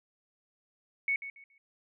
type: tone with echo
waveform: sine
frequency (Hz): 2217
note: C#7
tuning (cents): 0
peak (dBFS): -26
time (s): 1.08-1.16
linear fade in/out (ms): 2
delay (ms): 140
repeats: 3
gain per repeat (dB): -12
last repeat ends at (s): 1.58
effects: none